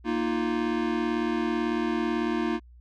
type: chord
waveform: square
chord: Bb suspended fourth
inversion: none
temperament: equal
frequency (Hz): 233.1 / 311.1 / 349.2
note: Bb3 / Eb4 / F4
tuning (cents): 0 / 0 / 0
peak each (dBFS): -30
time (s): 0.04-2.6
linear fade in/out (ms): 50
effects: added 60 Hz sine -48 dBFS peak until 2.8 s + low-pass 3000 Hz 12 dB/octave